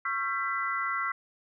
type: tone cluster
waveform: sine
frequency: 1102 / 1360 / 1577 / 1997 Hz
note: C#6 / F6 / G6 / B6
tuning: -11 / -46 / +10 / +19 cents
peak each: -34 / -31 / -39 / -33 dBFS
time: 0.05-1.12 s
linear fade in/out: 5 ms
effects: none

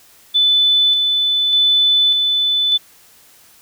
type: tone with tremolo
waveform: sine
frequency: 3500 Hz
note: A7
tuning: 10 cents flat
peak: -10 dBFS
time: 0.34-2.78 s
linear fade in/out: 20 ms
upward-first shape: square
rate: 0.84 Hz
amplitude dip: 30%
effects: white hiss -48 dBFS RMS until 3.61 s

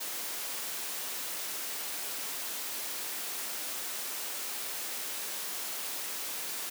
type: high-pass noise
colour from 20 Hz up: white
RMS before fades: -37 dBFS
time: 0-6.7 s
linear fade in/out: 10 ms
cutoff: 260 Hz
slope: 12 dB/octave
effects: none

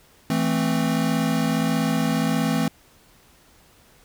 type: chord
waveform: square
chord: A minor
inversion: second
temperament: equal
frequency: 164.81 / 220 / 261.6 Hz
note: E3 / A3 / C4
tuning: 0 / 0 / 0 cents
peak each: -25 dBFS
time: 0.3-2.68 s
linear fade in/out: 2 ms
effects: pink hiss -55 dBFS RMS until 4.04 s

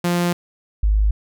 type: tone pair in turn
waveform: sawtooth / sine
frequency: 174.7 / 51.94 Hz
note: F3 / G#1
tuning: +1 / +1 cents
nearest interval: octave + major sixth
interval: 2100 cents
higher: first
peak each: -13 dBFS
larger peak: neither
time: 0.04-0.33 / 0.83-1.11 s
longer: first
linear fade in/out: 5 ms
effects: none

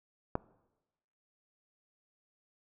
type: click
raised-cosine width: 1 ms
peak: -16 dBFS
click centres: 0.354 s
effects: noise-tail reverb RT60 1.0 s tail -21 dB re dry

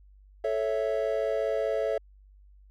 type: chord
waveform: triangle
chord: A major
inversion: none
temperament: equal with one note detuned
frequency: 438 / 554.4 / 659.3 Hz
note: A4 / C#5 / E5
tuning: -8 / 0 / 0 cents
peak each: -28 dBFS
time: 0.44-1.98 s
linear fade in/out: 5 ms
effects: added 49 Hz sine -52 dBFS peak until 2.7 s

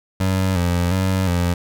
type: tone with vibrato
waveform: 25% pulse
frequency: 91 Hz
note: F#2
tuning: 28 cents flat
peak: -13 dBFS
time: 0.2-1.54 s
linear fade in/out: 5 ms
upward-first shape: square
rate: 1.4 Hz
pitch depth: 65 cents each way
effects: none

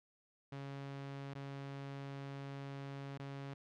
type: tone with dropouts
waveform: sawtooth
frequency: 138.59 Hz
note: C#3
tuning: in tune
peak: -40 dBFS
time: 0.52-3.54 s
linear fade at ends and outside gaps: 5 ms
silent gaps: 1.339-1.351 / 3.178-3.195 s
effects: low-pass 4000 Hz 12 dB/octave

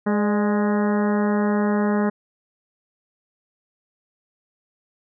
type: harmonic tone with a mistuned harmonic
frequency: 208.1 Hz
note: G#3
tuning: 4 cents sharp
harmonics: 1 / 2 / 3 / 4 / 5 / 6 / 7 / 8 / 9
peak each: -19 / -25 / -29 / -31 / -33 / -35 / -36 / -37 / -38 dBFS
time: 0.06-2.1 s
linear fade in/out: 10 ms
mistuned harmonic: 3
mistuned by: -49 cents
effects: none

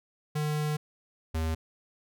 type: tone pair in turn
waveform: square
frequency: 150.9 / 80.28 Hz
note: D3 / E2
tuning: +47 / -45 cents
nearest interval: major seventh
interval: 1092 cents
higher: first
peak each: -28 dBFS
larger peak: neither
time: 0.35-0.77 / 1.34-1.55 s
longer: first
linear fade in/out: 10 ms
effects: none

